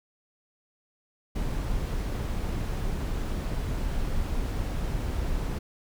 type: noise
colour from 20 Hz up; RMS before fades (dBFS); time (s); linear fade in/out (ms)
brown; -29; 1.35-5.59; 10
effects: none